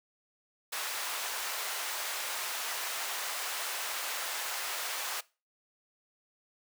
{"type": "high-pass noise", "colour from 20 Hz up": "pink", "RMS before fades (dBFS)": -36, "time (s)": [0.72, 5.21], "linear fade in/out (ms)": 10, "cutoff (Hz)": 840, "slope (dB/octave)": 12, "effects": ["noise-tail reverb RT60 0.3 s tail -21 dB re dry", "high-pass 400 Hz 12 dB/octave"]}